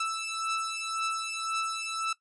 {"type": "beating tone pair", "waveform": "sawtooth", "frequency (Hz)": [1318.5, 1320.4], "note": ["E6", "E6"], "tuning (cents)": [0, 2], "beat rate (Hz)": 1.9, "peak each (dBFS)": [-29, -30], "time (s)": [0, 2.13], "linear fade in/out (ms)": 5, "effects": ["noise-tail reverb RT60 0.1 s tail -17 dB re dry", "resampled to 24000 Hz"]}